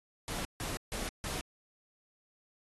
pink noise bursts, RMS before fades -38 dBFS, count 4, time 0.28-1.41 s, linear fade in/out 0 ms, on 170 ms, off 150 ms, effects AAC 32 kbps

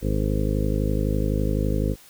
harmonic tone, 51.91 Hz, G#1, in tune, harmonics 1 / 2 / 3 / 4 / 5 / 6 / 8 / 9 / 10, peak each -24 / -27 / -29 / -30 / -31 / -32 / -33 / -34 / -34 dBFS, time 0.01-1.96 s, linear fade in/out 50 ms, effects white hiss -50 dBFS RMS until 2.09 s

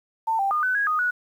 sine tone with pitch steps, 896 / 787 / 1219 / 1507 / 1652 / 1241 / 1466 Hz, A5 / G5 / D#6 / F#6 / G#6 / D#6 / F#6, +31 / +7 / -36 / +31 / -10 / -5 / -16 cents, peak -20 dBFS, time 0.27-1.11 s, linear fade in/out 10 ms, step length 120 ms, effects 9-bit

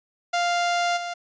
sawtooth tone with level steps, 698 Hz, F5, 1 cent flat, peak -17 / -25 dBFS, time 0.33-1.14 s, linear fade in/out 10 ms, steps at 0.96 s, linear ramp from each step 20 ms, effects resampled to 16000 Hz

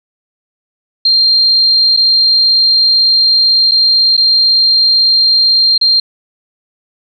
sine tone with dropouts, 4186 Hz, C8, in tune, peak -6 dBFS, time 1.05-6 s, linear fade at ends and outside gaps 5 ms, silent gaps 1.966-1.972 / 3.712-3.717 / 4.168-4.176 / 5.779-5.812 s, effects none

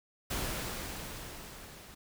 pink noise with level ramp, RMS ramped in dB -34 to -52 dBFS, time 0.3-1.95 s, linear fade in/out 10 ms, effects none

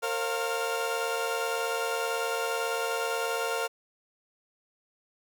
30% pulse tone cluster, 458.8 / 537 / 702 / 1394 Hz, A#4 / C5 / F5 / F6, -28 / +45 / +9 / -4 cents, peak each -29 / -32 / -33 / -32 dBFS, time 0.02-3.68 s, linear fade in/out 20 ms, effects none

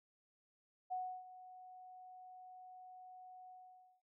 sine tone with ADSR envelope, 738 Hz, F#5, 5 cents flat, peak -37 dBFS, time 0.9-4.02 s, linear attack 23 ms, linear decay 310 ms, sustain -16 dB, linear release 530 ms, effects none

